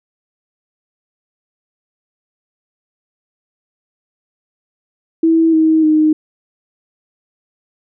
sine tone with pitch steps, 326.2 / 317.6 / 309.3 Hz, E4 / D#4 / D#4, -18 / +36 / -10 cents, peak -8 dBFS, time 5.23-6.13 s, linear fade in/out 5 ms, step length 300 ms, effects none

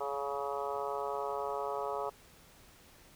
harmonic tone with a mistuned harmonic, 140.6 Hz, C#3, 25 cents sharp, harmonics 3 / 4 / 5 / 6 / 7 / 8 / 9, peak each -39 / -40 / -41 / -42 / -42 / -43 / -44 dBFS, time 0-2.1 s, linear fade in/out 10 ms, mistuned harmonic 7, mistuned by -18 cents, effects pink hiss -59 dBFS RMS until 3.15 s

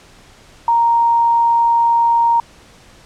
sine tone, 932.3 Hz, A#5, in tune, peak -10 dBFS, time 0.68-2.4 s, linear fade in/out 2 ms, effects pink hiss -45 dBFS RMS until 3.05 s + low-pass 8000 Hz 12 dB/octave

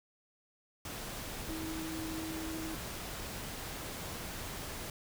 sine tone in noise, 320.3 Hz, E4, 50 cents flat, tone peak -39 dBFS, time 1.49-2.75 s, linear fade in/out 2 ms, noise pink, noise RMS -42 dBFS, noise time 0.85-4.9 s, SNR 0 dB, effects none

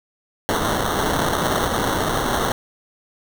white noise with sample-and-hold, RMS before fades -21 dBFS, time 0.49-2.52 s, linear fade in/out 0 ms, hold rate 2450 Hz, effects none

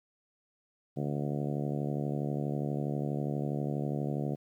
harmonic tone, 72.3 Hz, D2, 27 cents flat, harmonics 2 / 3 / 4 / 5 / 6 / 7 / 8 / 9 / 10, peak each -33 / -37 / -39 / -41 / -43 / -44 / -45 / -46 / -47 dBFS, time 0.96-4.36 s, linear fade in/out 20 ms, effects 11-bit

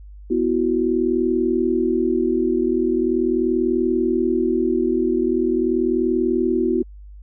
sine chord, B suspended fourth, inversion none, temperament equal, 246.9 / 329.6 / 370 Hz, B3 / E4 / F#4, 0 / 0 / 0 cents, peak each -22 / -21 / -20 dBFS, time 0.3-6.83 s, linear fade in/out 10 ms, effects added 50 Hz sine -37 dBFS peak until 7.22 s

